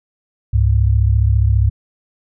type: tone pair together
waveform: sine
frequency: 68.2 / 102.97 Hz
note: C#2 / G#2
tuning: -28 / -14 cents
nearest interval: perfect fifth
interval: 714 cents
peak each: -13 dBFS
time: 0.53-1.7 s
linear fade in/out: 10 ms
effects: none